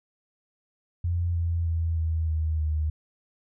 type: tone with pitch steps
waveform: sine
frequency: 86.5 / 84.52 / 82.59 / 80.71 / 78.86 / 77.06 Hz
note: F2 / E2 / E2 / E2 / D#2 / D#2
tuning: -16 / +44 / +4 / -36 / +24 / -16 cents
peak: -23 dBFS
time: 1.04-2.9 s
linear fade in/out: 5 ms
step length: 310 ms
effects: none